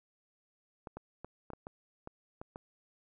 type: clicks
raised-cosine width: 1 ms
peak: -29 dBFS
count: 9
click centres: 0.872 / 0.97 / 1.246 / 1.503 / 1.534 / 1.669 / 2.074 / 2.415 / 2.559 s
effects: none